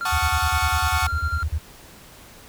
triangle tone with tremolo, 1386 Hz, F6, 14 cents flat, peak -22 dBFS, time 0.01-1.43 s, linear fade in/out 0 ms, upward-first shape triangle, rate 13 Hz, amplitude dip 35%
sawtooth chord, D# half-diminished seventh, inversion first, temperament equal, 740 / 880 / 1108.7 / 1244.5 Hz, F#5 / A5 / C#6 / D#6, 0 / 0 / 0 / 0 cents, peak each -23 / -25 / -23 / -26 dBFS, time 0.05-1.07 s, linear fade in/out 5 ms
sine tone bursts, 77 Hz, D#2, 17 cents flat, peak -20 dBFS, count 15, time 0.12-1.585 s, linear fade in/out 10 ms, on 65 ms, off 35 ms
effects pink hiss -46 dBFS RMS until 2.48 s

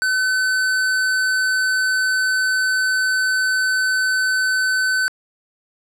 square tone, 1518 Hz, F#6, 44 cents sharp, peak -17 dBFS, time 0.02-5.08 s, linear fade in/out 0 ms, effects low-pass 10000 Hz 12 dB/octave + 9-bit

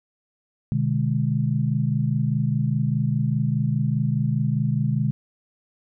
sine chord, G# diminished, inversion first, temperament just, 124.59 / 149.51 / 207.7 Hz, B2 / D3 / G#3, +16 / +31 / 0 cents, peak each -23 / -23 / -26 dBFS, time 0.72-5.11 s, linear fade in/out 0 ms, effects none

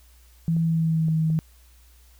sine tone with pitch glide, 164.81 to 159.01 Hz, E3 to D#3, 0 to +38 cents, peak -19 dBFS, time 0.48-1.39 s, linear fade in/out 0 ms, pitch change -62 cents, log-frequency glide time 0.59-1.13 s
clicks, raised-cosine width 2 ms, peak -29 dBFS, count 3, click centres 0.566 / 1.084 / 1.302 s
effects added 60 Hz sine -51 dBFS peak until 2.19 s + white hiss -59 dBFS RMS until 2.19 s

